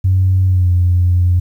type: tone with pitch glide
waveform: sine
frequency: 93.7 to 89 Hz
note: F#2 to F2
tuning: +22 to +33 cents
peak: -8 dBFS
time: 0.04-1.4 s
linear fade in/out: 10 ms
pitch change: -89 cents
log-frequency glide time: 0.46-0.69 s
effects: tanh soft clip ceiling -4 dBFS + 8-bit